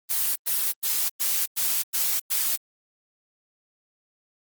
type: noise bursts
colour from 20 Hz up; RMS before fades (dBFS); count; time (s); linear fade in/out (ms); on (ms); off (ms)
blue; -24; 7; 0.09-2.568; 20; 270; 98
effects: Opus 24 kbps